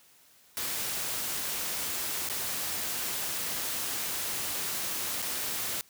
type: noise with dropouts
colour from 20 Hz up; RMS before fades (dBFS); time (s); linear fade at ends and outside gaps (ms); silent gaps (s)
white; -33; 0.57-5.81; 0; 2.289-2.298 / 5.22-5.225
effects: white hiss -60 dBFS RMS until 5.89 s + high-pass 60 Hz 12 dB/octave